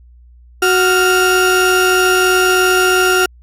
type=tone pair together; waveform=35% pulse; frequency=370 / 1396.9 Hz; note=F#4 / F6; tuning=0 / 0 cents; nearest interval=octave + major seventh; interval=2300 cents; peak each=-11 dBFS; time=0.62-3.26 s; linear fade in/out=5 ms; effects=added 60 Hz sine -40 dBFS peak until 3.42 s + AAC 48 kbps